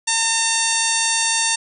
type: harmonic tone with a mistuned harmonic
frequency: 906 Hz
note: A#5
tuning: 50 cents flat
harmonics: 1 / 2 / 3 / 4 / 5 / 6 / 7 / 8 / 9 / 10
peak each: -26 / -26 / -26 / -26 / -26 / -26 / -26 / -26 / -26 / -26 dBFS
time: 0.07-1.56 s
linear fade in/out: 10 ms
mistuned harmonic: 6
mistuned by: +55 cents
effects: none